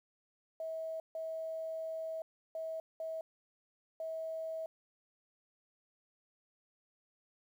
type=tone bursts at uneven times; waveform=sine; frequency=645 Hz; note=E5; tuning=38 cents flat; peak=-37 dBFS; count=5; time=0.6-1 / 1.15-2.22 / 2.55-2.8 / 3-3.21 / 4-4.66 s; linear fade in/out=2 ms; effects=11-bit